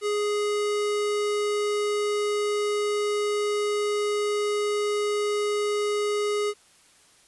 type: tone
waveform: square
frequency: 415.3 Hz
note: G#4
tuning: in tune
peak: -24 dBFS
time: 0.01-6.54 s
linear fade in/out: 50 ms
effects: white hiss -57 dBFS RMS until 7.27 s + resampled to 24000 Hz